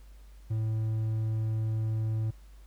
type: tone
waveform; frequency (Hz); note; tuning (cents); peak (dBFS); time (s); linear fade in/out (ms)
triangle; 110; A2; 0; -25; 0.5-2.31; 10
effects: added 50 Hz sine -48 dBFS peak until 2.66 s + pink hiss -64 dBFS RMS until 2.66 s